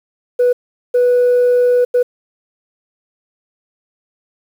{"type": "tone bursts at uneven times", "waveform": "sine", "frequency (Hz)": 491.8, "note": "B4", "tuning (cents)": -7, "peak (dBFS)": -7, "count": 3, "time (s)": [[0.39, 0.53], [0.94, 1.85], [1.94, 2.03]], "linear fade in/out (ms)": 10, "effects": ["tanh soft clip ceiling -7 dBFS", "7-bit"]}